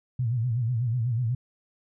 sine tone with vibrato, 119.1 Hz, A#2, 38 cents sharp, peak -23 dBFS, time 0.19-1.35 s, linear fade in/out 5 ms, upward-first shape sine, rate 8.1 Hz, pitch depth 130 cents each way, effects none

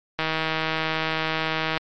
click train, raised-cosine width 0.3 ms, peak -8 dBFS, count 253, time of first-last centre 0.19-1.775 s, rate 159 Hz, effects low-pass 5000 Hz 12 dB/octave + MP3 64 kbps

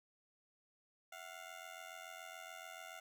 15% pulse ring-modulated tone, 703 Hz, F5, 11 cents sharp, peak -40 dBFS, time 1.12-3 s, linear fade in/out 5 ms, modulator 43.5 Hz, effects none

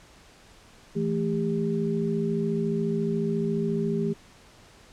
sine tone cluster, 165.4 / 219.6 / 400.2 Hz, E3 / A3 / G4, +6 / -3 / +36 cents, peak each -28 / -28 / -28 dBFS, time 0.95-4.14 s, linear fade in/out 20 ms, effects pink hiss -53 dBFS RMS until 4.92 s + low-pass 8000 Hz 12 dB/octave

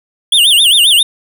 square tone with vibrato, 3195 Hz, G7, 32 cents sharp, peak -6 dBFS, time 0.32-1.03 s, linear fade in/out 5 ms, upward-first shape sine, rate 7.5 Hz, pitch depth 240 cents each way, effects none

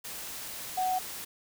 sine tone in noise, 743 Hz, F#5, 7 cents sharp, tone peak -26 dBFS, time 0.77-0.99 s, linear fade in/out 10 ms, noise white, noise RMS -40 dBFS, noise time 0.04-1.25 s, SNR +11 dB, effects none

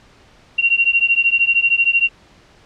sine beating tone pair, 2748 / 2761 Hz, F7 / F7, -29 / -20 cents, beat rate 13 Hz, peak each -15 dBFS, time 0.58-2.09 s, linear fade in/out 10 ms, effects pink hiss -49 dBFS RMS until 2.65 s + low-pass 5000 Hz 12 dB/octave

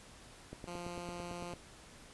click train, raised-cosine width 2 ms, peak -31 dBFS, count 10, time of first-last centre 0.53-1.537 s, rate 8.94 Hz
10% pulse tone, 174.61 Hz, F3, in tune, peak -34 dBFS, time 0.67-1.54 s, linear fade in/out 10 ms
effects pink hiss -56 dBFS RMS until 2.13 s + resampled to 24000 Hz

